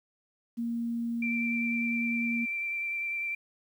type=tone; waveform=sine; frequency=233.6 Hz; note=A#3; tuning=4 cents sharp; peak=-29 dBFS; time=0.57-2.46 s; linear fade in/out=20 ms
type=tone with vibrato; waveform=sine; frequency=2349 Hz; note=D7; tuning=in tune; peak=-30 dBFS; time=1.22-3.35 s; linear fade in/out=5 ms; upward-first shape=sine; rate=10 Hz; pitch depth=14 cents each way
effects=10-bit